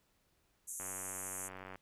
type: band-pass noise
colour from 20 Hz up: pink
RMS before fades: -44 dBFS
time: 0.67-1.49 s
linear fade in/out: 20 ms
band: 6400 to 12000 Hz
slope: 96 dB/octave
type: click train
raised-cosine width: 0.5 ms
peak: -32 dBFS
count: 91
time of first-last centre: 0.8-1.756 s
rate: 94.1 Hz
effects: pink hiss -75 dBFS RMS until 1.81 s